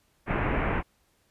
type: low-pass noise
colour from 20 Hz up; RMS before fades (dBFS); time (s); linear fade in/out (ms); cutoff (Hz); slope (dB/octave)
pink; -27; 0.26-0.83; 50; 2500; 48
effects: pink hiss -68 dBFS RMS until 1.3 s + resampled to 32000 Hz